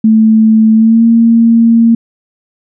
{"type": "tone with pitch glide", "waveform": "sine", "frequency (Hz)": [220, 230], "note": ["A3", "A#3"], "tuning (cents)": [0, -23], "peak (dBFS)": -3, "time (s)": [0.04, 1.95], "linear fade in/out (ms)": 5, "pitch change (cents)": 77, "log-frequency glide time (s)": [0.74, 1.04], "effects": []}